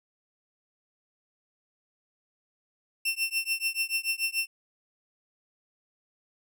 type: tone with tremolo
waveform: sawtooth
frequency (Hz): 2700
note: E7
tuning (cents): +41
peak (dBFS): -20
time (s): 3.05-4.47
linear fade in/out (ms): 5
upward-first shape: triangle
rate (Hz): 6.9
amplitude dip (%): 100
effects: none